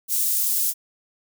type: high-pass noise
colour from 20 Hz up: white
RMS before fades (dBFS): -22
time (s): 0.08-0.74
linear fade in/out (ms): 50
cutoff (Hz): 8000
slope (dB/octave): 12
effects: none